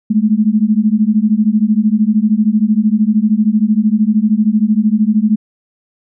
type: beating tone pair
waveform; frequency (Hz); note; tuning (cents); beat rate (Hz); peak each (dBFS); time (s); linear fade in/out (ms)
sine; 207.7 / 220.7; G#3 / A3; 0 / +5; 13; -12; 0.1-5.36; 10
effects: none